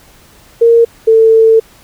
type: tone pair in turn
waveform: sine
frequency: 464.1 / 447.1 Hz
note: A#4 / A4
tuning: -8 / +28 cents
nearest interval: minor second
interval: 64 cents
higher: first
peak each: -3 dBFS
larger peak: neither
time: 0.61-0.85 / 1.07-1.6 s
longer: second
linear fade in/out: 10 ms
effects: pink hiss -43 dBFS RMS until 1.83 s